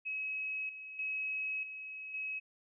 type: tone with level steps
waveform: sine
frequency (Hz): 2559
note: D#7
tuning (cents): +48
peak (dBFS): -35 / -44 / -34 / -42 / -36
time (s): 0.05-2.4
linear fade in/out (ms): 20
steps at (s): 0.69 / 0.99 / 1.63 / 2.14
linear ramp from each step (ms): 2
effects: none